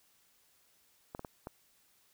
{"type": "clicks", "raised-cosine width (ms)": 1, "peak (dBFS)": -27, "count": 4, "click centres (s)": [1.149, 1.194, 1.248, 1.471], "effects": ["white hiss -69 dBFS RMS until 2.13 s"]}